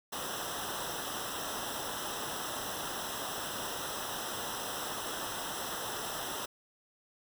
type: noise with comb filter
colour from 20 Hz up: pink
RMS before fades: -38 dBFS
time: 0.12-6.46 s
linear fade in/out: 10 ms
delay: 0.44 ms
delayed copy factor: -0.9
effects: none